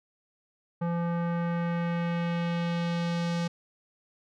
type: tone with low-pass filter sweep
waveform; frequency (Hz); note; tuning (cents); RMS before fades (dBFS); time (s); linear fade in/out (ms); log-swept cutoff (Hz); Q
square; 170.8; F3; -38; -29; 0.81-3.48; 10; 1100 to 5600; 1.2
effects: none